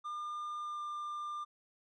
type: tone with pitch glide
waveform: triangle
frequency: 1204 to 1195.7 Hz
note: D6 to D6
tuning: +43 to +31 cents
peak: -36 dBFS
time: 0.04-1.45 s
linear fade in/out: 20 ms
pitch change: -12 cents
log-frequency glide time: 0.58-0.82 s
effects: resampled to 22050 Hz